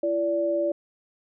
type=tone pair together; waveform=sine; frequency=338.1 / 580 Hz; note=E4 / D5; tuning=+44 / -22 cents; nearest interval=major sixth; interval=934 cents; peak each=-27 / -23 dBFS; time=0.03-0.72 s; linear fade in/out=5 ms; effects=none